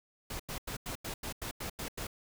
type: noise bursts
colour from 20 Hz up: pink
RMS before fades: -39 dBFS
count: 10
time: 0.3-2.07 s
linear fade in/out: 5 ms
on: 96 ms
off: 90 ms
effects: none